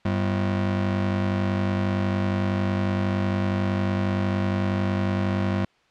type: ring-modulated tone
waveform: 35% pulse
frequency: 145.9 Hz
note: D3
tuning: 11 cents flat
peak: -17 dBFS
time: 0.05-5.65 s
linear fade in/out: 5 ms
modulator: 47.5 Hz
effects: white hiss -61 dBFS RMS until 5.9 s + low-pass 3000 Hz 12 dB/octave